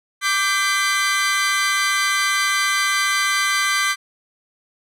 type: chord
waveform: sawtooth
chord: G major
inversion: second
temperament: equal with one note detuned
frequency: 1174.7 / 1568 / 2025 Hz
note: D6 / G6 / B6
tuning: 0 / 0 / +43 cents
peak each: -18 dBFS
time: 0.21-3.96 s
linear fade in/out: 50 ms
effects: low-pass 11000 Hz 12 dB/octave